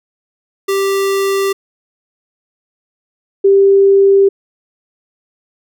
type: tone pair in turn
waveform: square / sine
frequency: 392 / 393.7 Hz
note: G4 / G4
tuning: 0 / +8 cents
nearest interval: unison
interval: 8 cents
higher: second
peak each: -13 / -5 dBFS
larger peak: second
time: 0.68-1.53 / 3.44-4.29 s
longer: neither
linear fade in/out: 10 ms
effects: none